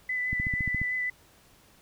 sine tone with vibrato, 2000 Hz, B6, 21 cents sharp, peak -27 dBFS, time 0.09-1.1 s, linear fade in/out 5 ms, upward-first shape sine, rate 6.1 Hz, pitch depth 15 cents each way
click train, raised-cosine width 5 ms, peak -20 dBFS, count 8, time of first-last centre 0.33-0.816 s, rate 14.4 Hz
effects pink hiss -59 dBFS RMS until 1.81 s

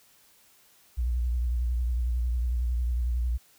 sine tone with vibrato, 60.3 Hz, B1, 41 cents flat, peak -24 dBFS, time 0.97-3.38 s, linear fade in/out 20 ms, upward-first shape triangle, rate 11 Hz, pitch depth 86 cents each way, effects white hiss -60 dBFS RMS until 3.58 s

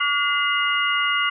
sine tone cluster, 1145 / 1430 / 2048 / 2849 Hz, D6 / F6 / C7 / F7, -44 / +41 / -38 / +34 cents, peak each -24 dBFS, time 0-1.3 s, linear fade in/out 10 ms, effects none

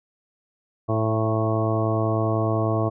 harmonic tone with a mistuned harmonic, 110 Hz, A2, in tune, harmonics 1 / 2 / 3 / 4 / 5 / 6 / 7 / 8 / 9 / 10, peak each -23 / -32 / -27 / -30 / -32 / -27 / -37 / -39 / -39 / -31 dBFS, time 0.88-2.9 s, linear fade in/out 20 ms, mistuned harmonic 6, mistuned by +16 cents, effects none

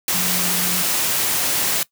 sine tone in noise, 179.4 Hz, F3, 47 cents sharp, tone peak -27 dBFS, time 0.14-0.82 s, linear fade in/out 2 ms, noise white, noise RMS -20 dBFS, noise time 0.08-1.83 s, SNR -10 dB, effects noise-tail reverb RT60 0.1 s tail -20 dB re dry + high-pass 100 Hz 12 dB/octave

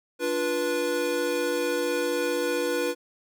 square chord, B diminished, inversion first, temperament equal with one note detuned, 293.7 / 349.2 / 488.2 Hz, D4 / F4 / B4, 0 / 0 / -20 cents, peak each -33 / -31 / -27 dBFS, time 0.19-2.95 s, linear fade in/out 50 ms, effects none

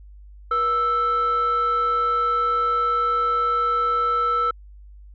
sine tone pair together, 480.5 / 1321 Hz, B4 / E6, -48 / +3 cents, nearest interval octave + tritone, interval 1751 cents, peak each -26 / -17 dBFS, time 0.51-4.51 s, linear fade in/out 5 ms, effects tanh soft clip ceiling -15 dBFS + added 50 Hz sine -41 dBFS peak until 5.14 s

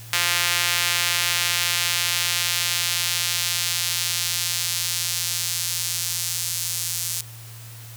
sawtooth tone with high-pass filter sweep, 174.61 Hz, F3, in tune, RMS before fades -24 dBFS, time 0.13-7.21 s, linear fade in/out 0 ms, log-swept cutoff 2100 to 6600 Hz, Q 0.88, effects added 114 Hz sine -39 dBFS peak until 7.96 s + white hiss -44 dBFS RMS until 7.96 s

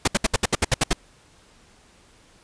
pink noise bursts, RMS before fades -18 dBFS, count 10, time 0.05-0.932 s, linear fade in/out 5 ms, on 27 ms, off 68 ms, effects pink hiss -55 dBFS RMS until 2.43 s + resampled to 22050 Hz

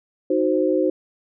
sine chord, C diminished, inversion first, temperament equal, 311.1 / 370 / 523.3 Hz, Eb4 / Gb4 / C5, 0 / 0 / 0 cents, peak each -21 dBFS, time 0.3-0.9 s, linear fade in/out 5 ms, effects none

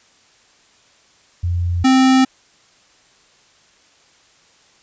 sine / square tone pair in turn, 87.31 / 261.6 Hz, F2 / C4, 0 / 0 cents, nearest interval octave + perfect fifth, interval 1900 cents, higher second, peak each -16 / -10 dBFS, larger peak second, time 1.43-1.84 / 1.84-2.25 s, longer neither, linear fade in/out 10 ms, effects white hiss -53 dBFS RMS until 4.82 s + resampled to 16000 Hz

